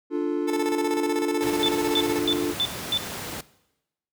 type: chord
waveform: triangle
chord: D minor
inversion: none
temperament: equal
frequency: 293.7 / 349.2 / 440 Hz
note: D4 / F4 / A4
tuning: 0 / 0 / 0 cents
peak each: -24 / -25 / -28 dBFS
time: 0.1-2.55 s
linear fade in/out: 50 ms
type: tone with tremolo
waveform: 30% pulse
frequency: 440 Hz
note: A4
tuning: in tune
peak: -21 dBFS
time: 0.47-2.2 s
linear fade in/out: 20 ms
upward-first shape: square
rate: 16 Hz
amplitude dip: 65%
type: noise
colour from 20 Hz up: pink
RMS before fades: -33 dBFS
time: 1.42-3.41 s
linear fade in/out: 5 ms
type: tone bursts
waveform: sine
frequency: 3520 Hz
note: A7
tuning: in tune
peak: -20 dBFS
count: 5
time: 1.63-2.975 s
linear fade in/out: 0 ms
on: 53 ms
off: 270 ms
effects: noise-tail reverb RT60 0.9 s tail -19 dB re dry + high-pass 100 Hz 12 dB/octave